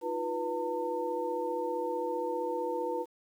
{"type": "tone cluster", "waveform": "sine", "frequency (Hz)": [317.9, 353.2, 490.2, 903], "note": ["D#4", "F4", "B4", "A5"], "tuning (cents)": [37, 20, -13, 45], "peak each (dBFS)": [-40, -37, -33, -36], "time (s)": [0.01, 3.06], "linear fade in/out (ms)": 50, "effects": ["10-bit"]}